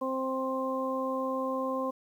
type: harmonic tone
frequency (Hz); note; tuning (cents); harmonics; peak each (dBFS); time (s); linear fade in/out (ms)
262.8; C4; +8; 1 / 2 / 3 / 4; -34 / -32 / -43 / -34; 0.01-1.91; 10
effects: 10-bit